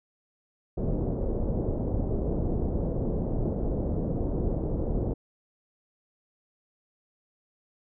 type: low-pass noise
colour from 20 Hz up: pink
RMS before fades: -28 dBFS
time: 0.77-5.14 s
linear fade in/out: 10 ms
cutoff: 560 Hz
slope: 24 dB/octave
effects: none